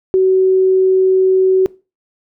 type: tone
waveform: sine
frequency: 376.7 Hz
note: F#4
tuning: 31 cents sharp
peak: -8 dBFS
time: 0.14-1.66 s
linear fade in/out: 0 ms
effects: noise-tail reverb RT60 0.3 s tail -21 dB re dry